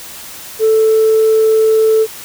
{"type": "tone", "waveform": "sine", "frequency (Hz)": 440, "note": "A4", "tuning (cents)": 0, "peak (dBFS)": -6, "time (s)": [0.59, 2.07], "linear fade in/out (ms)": 50, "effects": ["tanh soft clip ceiling -4 dBFS", "white hiss -31 dBFS RMS until 2.24 s"]}